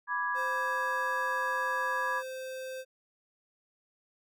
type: chord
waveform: sine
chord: G# diminished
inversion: first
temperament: equal with one note detuned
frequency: 987.8 / 1171.3 / 1661.2 Hz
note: B5 / D6 / G#6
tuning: 0 / -5 / 0 cents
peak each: -33 / -36 / -32 dBFS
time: 0.07-2.23 s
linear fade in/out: 50 ms
type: tone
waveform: square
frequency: 520 Hz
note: C5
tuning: 11 cents flat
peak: -38 dBFS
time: 0.34-2.85 s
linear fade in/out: 50 ms
effects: none